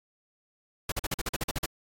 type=noise bursts; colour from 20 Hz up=pink; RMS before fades=-30 dBFS; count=11; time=0.89-1.66 s; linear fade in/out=5 ms; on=30 ms; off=44 ms; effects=AAC 64 kbps